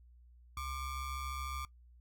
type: ring-modulated tone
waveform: square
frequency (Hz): 565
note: C#5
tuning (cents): +33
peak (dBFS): -36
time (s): 0.57-1.65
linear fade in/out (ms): 2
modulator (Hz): 632
effects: noise-tail reverb RT60 0.1 s tail -20 dB re dry + added 60 Hz sine -57 dBFS peak until 2 s